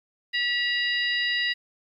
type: harmonic tone with a mistuned harmonic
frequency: 970 Hz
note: B5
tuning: 31 cents flat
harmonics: 2 / 3 / 4 / 5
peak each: -25 / -29 / -31 / -34 dBFS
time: 0.33-1.54 s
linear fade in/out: 20 ms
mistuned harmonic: 3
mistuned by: -49 cents
effects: 10-bit